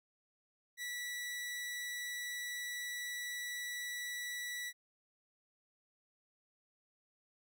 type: tone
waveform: sawtooth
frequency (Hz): 1952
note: B6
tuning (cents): -21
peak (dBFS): -36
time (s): 0.77-4.73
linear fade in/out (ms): 50
effects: none